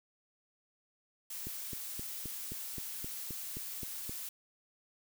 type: noise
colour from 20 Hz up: blue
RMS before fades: -42 dBFS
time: 1.3-4.29 s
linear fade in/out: 5 ms
type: click train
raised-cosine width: 3 ms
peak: -30 dBFS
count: 11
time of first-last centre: 1.47-4.095 s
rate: 3.81 Hz
effects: none